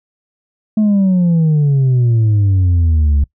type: exponential sweep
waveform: sine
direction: down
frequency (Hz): 218.1 to 69.3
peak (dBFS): -6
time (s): 0.77-3.24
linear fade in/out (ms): 5
effects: noise-tail reverb RT60 0.1 s tail -25 dB re dry + tanh soft clip ceiling -8 dBFS